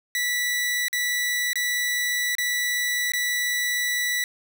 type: tone with dropouts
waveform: sawtooth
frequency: 1961 Hz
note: B6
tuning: 13 cents flat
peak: -19 dBFS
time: 0.15-4.24 s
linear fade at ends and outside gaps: 1 ms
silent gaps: 0.883-0.929 / 1.532-1.556 / 2.352-2.383 / 3.12-3.135 s
effects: none